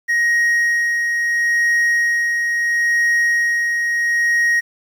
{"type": "tone with tremolo", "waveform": "triangle", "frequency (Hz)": 1881, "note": "A#6", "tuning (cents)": 15, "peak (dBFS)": -11, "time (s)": [0.08, 4.61], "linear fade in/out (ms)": 20, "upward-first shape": "sine", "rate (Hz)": 0.74, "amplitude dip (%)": 35, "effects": ["8-bit"]}